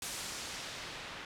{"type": "noise with low-pass filter sweep", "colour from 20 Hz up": "white", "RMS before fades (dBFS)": -43, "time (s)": [0.02, 1.25], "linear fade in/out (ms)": 2, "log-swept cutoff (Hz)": [10000, 2600], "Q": 0.8, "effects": []}